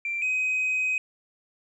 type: tone pair in turn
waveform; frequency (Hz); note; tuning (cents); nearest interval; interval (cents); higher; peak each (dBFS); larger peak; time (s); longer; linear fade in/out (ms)
sine; 2358 / 2519; D7 / D#7; +6 / +21; minor second; 115; second; -26 / -21; second; 0.05-0.22 / 0.22-0.98; second; 2
effects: tanh soft clip ceiling -21 dBFS